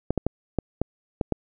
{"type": "clicks", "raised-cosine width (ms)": 2, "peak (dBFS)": -9, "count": 7, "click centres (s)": [0.106, 0.177, 0.266, 0.587, 0.816, 1.212, 1.323], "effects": []}